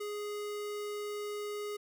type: tone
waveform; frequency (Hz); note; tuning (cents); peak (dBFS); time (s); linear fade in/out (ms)
square; 415.3; G#4; 0; -37; 0-1.77; 10
effects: none